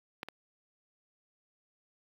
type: clicks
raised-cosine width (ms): 0.3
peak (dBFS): -20 / -26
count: 2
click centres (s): 0.231 / 0.286
effects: high-pass 100 Hz 12 dB/octave + 8-bit